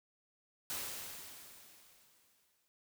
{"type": "noise with exponential decay", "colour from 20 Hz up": "white", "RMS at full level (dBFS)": -39, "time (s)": [0.7, 2.68], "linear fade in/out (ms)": 0, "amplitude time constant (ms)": 430, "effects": []}